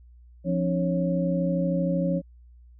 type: tone cluster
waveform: sine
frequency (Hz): 173.9 / 267.6 / 300.4 / 551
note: F3 / C4 / D4 / C#5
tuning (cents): -7 / +39 / +39 / -11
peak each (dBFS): -24 / -31 / -33 / -28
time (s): 0.44-2.22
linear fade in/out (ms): 50
effects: added 60 Hz sine -48 dBFS peak until 2.79 s